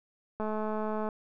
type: click train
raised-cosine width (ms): 1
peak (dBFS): -21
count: 149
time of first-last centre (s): 0.4-1.088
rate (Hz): 215
effects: none